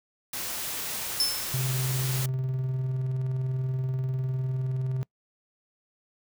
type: noise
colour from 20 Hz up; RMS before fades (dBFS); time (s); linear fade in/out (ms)
white; -33; 0.33-2.26; 5
type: tone with exponential decay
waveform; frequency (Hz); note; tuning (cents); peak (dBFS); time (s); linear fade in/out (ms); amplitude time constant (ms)
35% pulse; 5274; E8; 0; -17; 1.2-1.62; 1; 91
type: tone with tremolo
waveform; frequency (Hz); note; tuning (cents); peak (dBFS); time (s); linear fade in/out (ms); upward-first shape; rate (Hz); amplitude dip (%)
triangle; 130.3; C3; -7; -23; 1.54-5.03; 0; square; 20; 25
effects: noise-tail reverb RT60 0.1 s tail -25 dB re dry